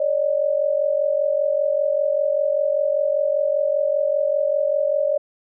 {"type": "tone pair together", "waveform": "sine", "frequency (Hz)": [560, 605.1], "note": ["C#5", "D#5"], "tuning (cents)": [18, -48], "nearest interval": "minor second", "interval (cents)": 134, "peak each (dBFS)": -20, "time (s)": [0, 5.18], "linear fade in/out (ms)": 5, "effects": []}